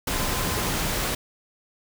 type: tone in noise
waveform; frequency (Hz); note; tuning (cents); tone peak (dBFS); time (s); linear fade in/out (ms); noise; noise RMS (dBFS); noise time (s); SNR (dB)
sine; 1030; C6; -28; -37; 0.13-0.69; 5; pink; -26; 0.07-1.15; -14
effects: none